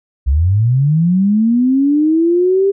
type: linear sweep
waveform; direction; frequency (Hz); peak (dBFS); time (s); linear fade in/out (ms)
sine; up; 61.5 to 400; -9; 0.26-2.72; 20
effects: none